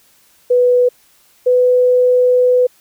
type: tone pair in turn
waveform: sine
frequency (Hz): 493.9 / 498.8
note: B4 / B4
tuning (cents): 0 / +17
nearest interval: unison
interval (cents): 17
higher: second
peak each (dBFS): -8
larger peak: neither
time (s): 0.5-0.89 / 1.46-2.67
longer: second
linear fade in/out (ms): 10
effects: white hiss -52 dBFS RMS until 2.8 s